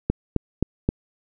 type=click train; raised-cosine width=3 ms; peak=-6 dBFS; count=4; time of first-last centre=0.1-0.889 s; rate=3.8 Hz; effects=none